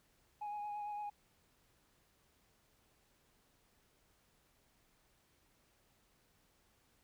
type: tone with vibrato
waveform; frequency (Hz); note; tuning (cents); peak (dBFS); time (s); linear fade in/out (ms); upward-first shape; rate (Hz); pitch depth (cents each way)
sine; 830.6; G#5; 0; -38; 0.41-1.1; 10; sine; 8.8; 19
effects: tanh soft clip ceiling -38 dBFS + pink hiss -73 dBFS RMS until 7.03 s